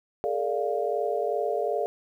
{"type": "chord", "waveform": "sine", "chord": "Bb dominant seventh", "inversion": "third", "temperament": "equal with one note detuned", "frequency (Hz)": [415.3, 457.9, 587.3, 698.5], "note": ["Ab4", "Bb4", "D5", "F5"], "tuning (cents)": [0, -31, 0, 0], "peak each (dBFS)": -30, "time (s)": [0.24, 1.86], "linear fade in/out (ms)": 0, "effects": ["10-bit"]}